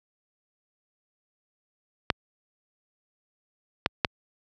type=clicks; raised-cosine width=0.3 ms; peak=-4 dBFS; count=3; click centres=2.102 / 3.861 / 4.048 s; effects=high-pass 60 Hz 12 dB/octave